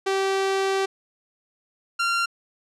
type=tone pair in turn; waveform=sawtooth; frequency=387.4 / 1380.5 Hz; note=G4 / F6; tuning=-20 / -20 cents; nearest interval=octave + minor seventh; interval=2200 cents; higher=second; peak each=-17 dBFS; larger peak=neither; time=0.06-0.86 / 1.99-2.26 s; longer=first; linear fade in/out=10 ms; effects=low-pass 7000 Hz 12 dB/octave